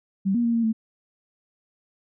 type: tone with pitch steps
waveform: sine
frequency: 193.7 / 237.8 / 233.2 / 230.7 / 221.9 Hz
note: G3 / A#3 / A#3 / A#3 / A3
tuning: -20 / +35 / +1 / -18 / +15 cents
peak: -19 dBFS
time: 0.25-0.73 s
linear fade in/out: 20 ms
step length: 96 ms
effects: none